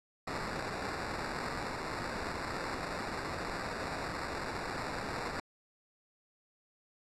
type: noise with sample-and-hold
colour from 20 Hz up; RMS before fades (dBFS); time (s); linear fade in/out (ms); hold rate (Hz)
white; -38; 0.27-5.4; 5; 3150
effects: low-pass 7000 Hz 12 dB/octave